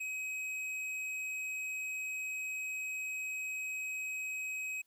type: tone with hard clipping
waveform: sine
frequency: 2536 Hz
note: D#7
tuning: 32 cents sharp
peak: -38 dBFS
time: 0-4.82 s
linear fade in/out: 10 ms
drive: 8 dB
effects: white hiss -75 dBFS RMS until 4.86 s